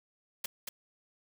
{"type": "noise with echo", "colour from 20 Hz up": "white", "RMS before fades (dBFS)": -35, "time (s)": [0.44, 0.46], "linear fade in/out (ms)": 5, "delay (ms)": 230, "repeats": 1, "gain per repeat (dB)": -4, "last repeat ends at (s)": 0.69, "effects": []}